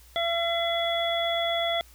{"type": "harmonic tone", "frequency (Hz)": 677, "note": "E5", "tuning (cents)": 46, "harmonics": [1, 2, 3, 5], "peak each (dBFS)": [-26, -36, -33, -29], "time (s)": [0.16, 1.81], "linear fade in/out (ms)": 0, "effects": ["added 60 Hz sine -52 dBFS peak until 1.94 s", "white hiss -56 dBFS RMS until 1.94 s"]}